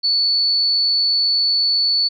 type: tone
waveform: sine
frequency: 4454 Hz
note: C#8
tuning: 7 cents sharp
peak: -14 dBFS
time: 0.03-2.09 s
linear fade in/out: 20 ms
effects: none